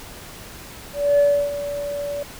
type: tone with ADSR envelope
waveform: sine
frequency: 575 Hz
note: D5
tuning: 37 cents flat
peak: -10 dBFS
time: 0.93-2.23 s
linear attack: 260 ms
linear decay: 310 ms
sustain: -14 dB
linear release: 4 ms
effects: tanh soft clip ceiling -10 dBFS + pink hiss -39 dBFS RMS until 2.39 s